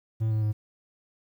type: tone with pitch steps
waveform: triangle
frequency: 110.8 / 108.77 / 106.78 Hz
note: A2 / A2 / G#2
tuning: +13 / -19 / +49 cents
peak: -21 dBFS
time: 0.2-0.53 s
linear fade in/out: 20 ms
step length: 110 ms
effects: 10-bit